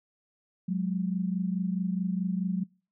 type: tone pair together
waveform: sine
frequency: 182.3 / 207 Hz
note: F#3 / G#3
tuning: -25 / -5 cents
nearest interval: major second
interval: 220 cents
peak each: -27 / -32 dBFS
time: 0.68-2.64 s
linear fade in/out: 10 ms
effects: noise-tail reverb RT60 0.4 s tail -25 dB re dry